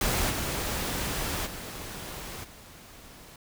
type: noise with level steps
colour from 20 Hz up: pink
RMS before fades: -27 / -31 / -39 / -49 dBFS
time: 0.01-3.36 s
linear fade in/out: 2 ms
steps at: 0.29 / 1.45 / 2.43 s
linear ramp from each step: 20 ms
effects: none